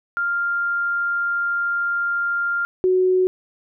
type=tone pair in turn; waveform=sine; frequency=1396.9 / 370 Hz; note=F6 / F#4; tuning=0 / 0 cents; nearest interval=octave + major seventh; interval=2300 cents; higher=first; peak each=-19 / -14 dBFS; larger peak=second; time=0.17-2.65 / 2.84-3.27 s; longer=first; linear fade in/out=0 ms; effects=none